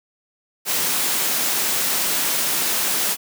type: high-pass noise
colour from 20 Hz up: white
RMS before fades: -21 dBFS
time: 0.65-3.17 s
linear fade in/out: 50 ms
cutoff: 150 Hz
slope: 24 dB/octave
effects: none